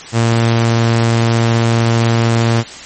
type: tone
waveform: sawtooth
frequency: 115.5 Hz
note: A#2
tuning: 16 cents flat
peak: -6 dBFS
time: 0.12-2.64 s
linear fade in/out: 50 ms
effects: white hiss -31 dBFS RMS until 2.85 s + MP3 32 kbps